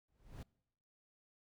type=noise with exponential growth; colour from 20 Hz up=brown; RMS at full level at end=-43 dBFS; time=0.08-0.43 s; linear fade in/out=5 ms; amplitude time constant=76 ms; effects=noise-tail reverb RT60 0.8 s tail -24 dB re dry